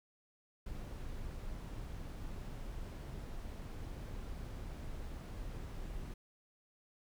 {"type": "noise", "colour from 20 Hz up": "brown", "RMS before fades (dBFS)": -44, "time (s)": [0.66, 6.14], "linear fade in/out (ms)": 5, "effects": []}